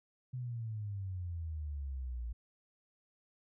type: exponential sweep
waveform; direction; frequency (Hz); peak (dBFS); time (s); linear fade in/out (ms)
sine; down; 128.5 to 56.9; -37; 0.33-2.33; 10
effects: none